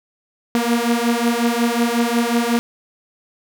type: beating tone pair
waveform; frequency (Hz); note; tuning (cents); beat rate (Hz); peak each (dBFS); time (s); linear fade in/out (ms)
sawtooth; 233.1 / 238.6; A#3 / A#3; 0 / +41; 5.5; -15; 0.55-2.59; 0
effects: none